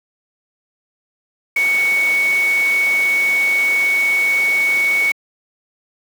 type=tone in noise; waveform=sine; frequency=2226 Hz; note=C#7; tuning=7 cents sharp; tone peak=-13 dBFS; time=1.56-5.12 s; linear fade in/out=5 ms; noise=pink; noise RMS=-28 dBFS; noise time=1.56-5.12 s; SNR=+12 dB; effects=high-pass 400 Hz 12 dB/octave